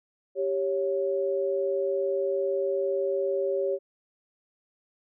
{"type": "tone pair together", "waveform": "sine", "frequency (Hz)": [392, 554.4], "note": ["G4", "C#5"], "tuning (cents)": [0, 0], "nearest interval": "tritone", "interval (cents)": 600, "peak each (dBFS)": -27, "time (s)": [0.35, 3.79], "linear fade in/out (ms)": 50, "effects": []}